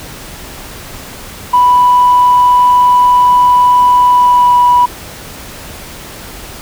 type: tone with pitch glide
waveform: sine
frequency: 987.8 to 979.8 Hz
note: B5 to B5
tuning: 0 to -14 cents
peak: -3 dBFS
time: 1.53-4.86 s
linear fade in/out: 10 ms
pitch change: -14 cents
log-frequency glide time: 4.08-4.57 s
effects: tanh soft clip ceiling 0 dBFS + pink hiss -29 dBFS RMS until 6.61 s